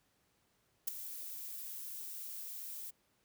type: noise with ADSR envelope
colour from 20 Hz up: violet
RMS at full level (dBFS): -32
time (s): 0.87-2.91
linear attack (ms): 11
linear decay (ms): 8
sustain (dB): -13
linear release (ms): 15
effects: pink hiss -75 dBFS RMS until 3.24 s + high-pass 60 Hz 12 dB/octave